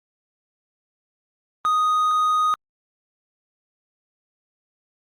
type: tone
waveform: triangle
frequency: 1244.5 Hz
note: D#6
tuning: in tune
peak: -15 dBFS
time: 1.65-2.54 s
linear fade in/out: 0 ms
effects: Opus 24 kbps